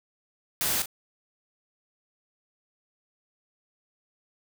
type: noise with echo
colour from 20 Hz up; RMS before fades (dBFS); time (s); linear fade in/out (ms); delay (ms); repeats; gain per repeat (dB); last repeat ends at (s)
white; -27; 0.61-0.82; 0; 38; 1; -10; 0.858
effects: none